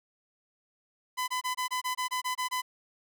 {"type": "tone bursts", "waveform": "sawtooth", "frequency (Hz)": 1008, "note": "B5", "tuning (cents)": 35, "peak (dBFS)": -25, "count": 11, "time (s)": [1.17, 2.62], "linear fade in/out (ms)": 20, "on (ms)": 110, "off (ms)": 24, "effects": []}